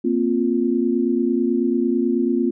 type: chord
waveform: sine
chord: Bb suspended second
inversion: none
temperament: just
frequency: 233.1 / 262.2 / 349.6 Hz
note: Bb3 / C4 / F4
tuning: 0 / +4 / +2 cents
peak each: -21 dBFS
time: 0.04-2.51 s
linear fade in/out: 10 ms
effects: none